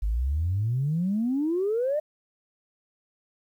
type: exponential sweep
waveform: sine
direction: up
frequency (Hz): 49 to 622.3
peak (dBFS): -22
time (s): 0.02-2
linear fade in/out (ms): 10
effects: tanh soft clip ceiling -18 dBFS + 10-bit